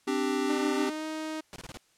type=chord; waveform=square; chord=C suspended second; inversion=none; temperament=equal with one note detuned; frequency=261.6 / 295.5 / 392 Hz; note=C4 / D4 / G4; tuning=0 / +11 / 0 cents; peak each=-32 / -32 / -31 dBFS; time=0.07-0.9 s; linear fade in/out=10 ms
type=tone with pitch glide; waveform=sawtooth; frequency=301.7 to 313.1 Hz; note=D4 to D#4; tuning=+47 to +11 cents; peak=-29 dBFS; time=0.49-1.41 s; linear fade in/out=10 ms; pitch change=+64 cents; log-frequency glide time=0.74-1.05 s
type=noise bursts; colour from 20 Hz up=pink; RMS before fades=-42 dBFS; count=5; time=1.53-1.772 s; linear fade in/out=0 ms; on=30 ms; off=23 ms
effects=white hiss -66 dBFS RMS until 1.97 s + low-pass 9000 Hz 12 dB/octave